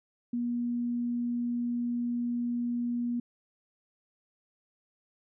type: tone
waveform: sine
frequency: 240 Hz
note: B3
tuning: 49 cents flat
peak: -28 dBFS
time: 0.33-3.2 s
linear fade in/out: 5 ms
effects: none